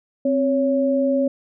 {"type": "tone pair together", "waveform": "sine", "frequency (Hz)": [263.3, 558], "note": ["C4", "C#5"], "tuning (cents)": [11, 11], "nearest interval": "octave + minor second", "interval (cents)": 1300, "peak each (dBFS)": -19, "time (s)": [0.25, 1.28], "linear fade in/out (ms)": 5, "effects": []}